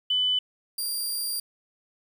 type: tone pair in turn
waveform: sine / 15% pulse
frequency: 3000 / 4762 Hz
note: F#7 / D8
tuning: +23 / +23 cents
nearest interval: minor sixth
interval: 800 cents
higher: second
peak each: -21 dBFS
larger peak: neither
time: 0.1-0.39 / 0.78-1.4 s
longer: second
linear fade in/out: 5 ms
effects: 9-bit